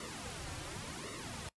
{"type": "noise with flanger", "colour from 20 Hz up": "pink", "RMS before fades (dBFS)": -44, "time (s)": [0, 1.49], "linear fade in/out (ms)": 2, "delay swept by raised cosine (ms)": [1.2, 4.8], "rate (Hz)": 0.9, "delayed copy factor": -0.9, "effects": ["noise-tail reverb RT60 0.1 s tail -21 dB re dry", "resampled to 24000 Hz"]}